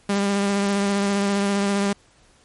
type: tone with vibrato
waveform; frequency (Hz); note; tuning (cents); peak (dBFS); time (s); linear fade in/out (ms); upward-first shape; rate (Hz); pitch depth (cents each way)
sawtooth; 200; G3; +35; -15; 0.09-1.93; 5; sine; 15; 18
effects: pink hiss -56 dBFS RMS until 2.44 s + MP3 48 kbps